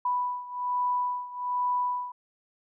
sine beating tone pair, 987.8 / 989 Hz, B5 / B5, 0 / +2 cents, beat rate 1.2 Hz, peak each -28 / -31 dBFS, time 0.05-2.12 s, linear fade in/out 5 ms, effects none

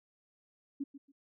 sine tone with echo, 278.7 Hz, C#4, 9 cents sharp, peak -33 dBFS, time 0.8-0.84 s, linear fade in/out 10 ms, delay 140 ms, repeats 2, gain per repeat -13 dB, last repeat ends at 1.12 s, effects none

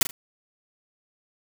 white noise with echo, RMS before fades -17 dBFS, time 0.01-0.03 s, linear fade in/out 2 ms, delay 40 ms, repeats 2, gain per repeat -12 dB, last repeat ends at 0.11 s, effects none

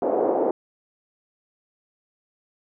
pink band-pass noise, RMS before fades -22 dBFS, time 0.02-0.51 s, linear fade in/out 2 ms, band 360 to 680 Hz, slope 24 dB/octave, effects none

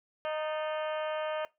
harmonic tone with a mistuned harmonic, 309.1 Hz, D#4, 11 cents flat, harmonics 2 / 3 / 4 / 5 / 6 / 7 / 8 / 9 / 10, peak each -32 / -41 / -41 / -45 / -48 / -49 / -49 / -48 / -47 dBFS, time 0.25-1.45 s, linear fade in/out 0 ms, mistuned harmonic 6, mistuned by -74 cents, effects noise-tail reverb RT60 0.2 s tail -20 dB re dry

